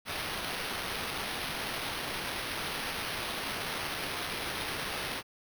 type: noise with sample-and-hold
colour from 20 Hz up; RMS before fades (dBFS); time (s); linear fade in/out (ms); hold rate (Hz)
white; -36; 0.05-5.23; 50; 7350
effects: none